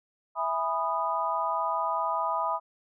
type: chord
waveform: sine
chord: E major seventh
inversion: none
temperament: just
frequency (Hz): 659.3 / 824.1 / 988.9 / 1236.1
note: E5 / G#5 / B5 / D#6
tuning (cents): 0 / -14 / +2 / -12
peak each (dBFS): -33 / -34 / -29 / -31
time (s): 0.35-2.6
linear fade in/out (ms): 50
effects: none